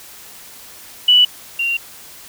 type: tone pair in turn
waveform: sine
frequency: 2960 / 2765 Hz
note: F#7 / F7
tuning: 0 / -18 cents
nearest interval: minor second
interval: 118 cents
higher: first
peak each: -7 / -16 dBFS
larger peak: first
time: 1.08-1.25 / 1.59-1.77 s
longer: second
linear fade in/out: 5 ms
effects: white hiss -39 dBFS RMS until 2.28 s